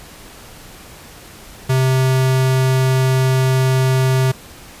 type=tone; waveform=square; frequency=130.81 Hz; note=C3; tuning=in tune; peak=-13 dBFS; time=1.69-4.32 s; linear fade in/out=10 ms; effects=pink hiss -39 dBFS RMS until 4.8 s + resampled to 32000 Hz